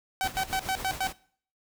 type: tone bursts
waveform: sawtooth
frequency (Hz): 763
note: G5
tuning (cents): -47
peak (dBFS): -22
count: 6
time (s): 0.21-1.07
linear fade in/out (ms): 0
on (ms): 65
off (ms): 94
type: noise with tremolo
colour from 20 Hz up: pink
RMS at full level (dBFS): -36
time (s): 0.23-1.13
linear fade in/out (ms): 10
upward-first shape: triangle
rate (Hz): 7.4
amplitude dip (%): 75
effects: noise-tail reverb RT60 0.5 s tail -20 dB re dry